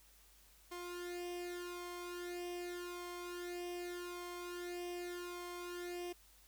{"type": "tone with flanger", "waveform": "sawtooth", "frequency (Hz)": 352.6, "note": "F4", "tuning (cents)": 17, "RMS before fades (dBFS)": -45, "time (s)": [0.71, 6.13], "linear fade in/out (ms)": 10, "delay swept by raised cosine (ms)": [1.9, 2.48], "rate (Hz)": 0.84, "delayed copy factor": 0.8, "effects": ["added 50 Hz sine -67 dBFS peak until 6.47 s", "white hiss -66 dBFS RMS until 6.47 s"]}